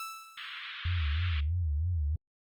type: tone with exponential decay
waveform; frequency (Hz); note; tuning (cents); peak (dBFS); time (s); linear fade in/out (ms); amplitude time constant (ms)
sawtooth; 1318.5; E6; 0; -31; 0-0.79; 2; 170
type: band-pass noise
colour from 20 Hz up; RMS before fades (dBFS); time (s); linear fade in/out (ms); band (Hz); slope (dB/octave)
white; -42; 0.37-1.41; 10; 1200 to 3600; 48
type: tone with vibrato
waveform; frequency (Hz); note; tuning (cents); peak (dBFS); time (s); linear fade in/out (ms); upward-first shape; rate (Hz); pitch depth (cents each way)
sine; 80.6; E2; -38; -27; 0.85-2.16; 5; sine; 3.1; 190
effects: Opus 24 kbps